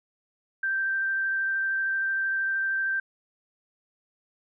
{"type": "tone with vibrato", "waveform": "sine", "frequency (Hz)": 1568, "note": "G6", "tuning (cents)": 0, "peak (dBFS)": -24, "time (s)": [0.63, 3], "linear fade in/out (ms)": 5, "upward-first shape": "triangle", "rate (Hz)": 13, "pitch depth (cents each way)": 10, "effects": []}